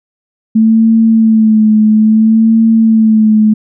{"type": "tone with vibrato", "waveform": "sine", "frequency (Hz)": 220, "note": "A3", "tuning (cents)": 0, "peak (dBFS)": -4, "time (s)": [0.55, 3.54], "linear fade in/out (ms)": 10, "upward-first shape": "sine", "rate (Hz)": 0.6, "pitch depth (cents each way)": 40, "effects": []}